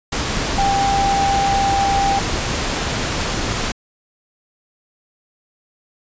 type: tone in noise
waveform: sine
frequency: 792 Hz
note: G5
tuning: 18 cents sharp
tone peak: -15 dBFS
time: 0.58-2.19 s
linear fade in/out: 5 ms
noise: pink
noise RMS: -21 dBFS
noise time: 0.12-3.72 s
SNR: +3 dB
effects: resampled to 16000 Hz